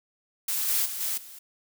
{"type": "noise with level steps", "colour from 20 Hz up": "blue", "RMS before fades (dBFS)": [-28, -25, -34, -29, -45], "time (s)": [0.48, 1.39], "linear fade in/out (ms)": 5, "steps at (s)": [0.68, 0.85, 1, 1.17], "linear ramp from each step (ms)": 10, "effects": []}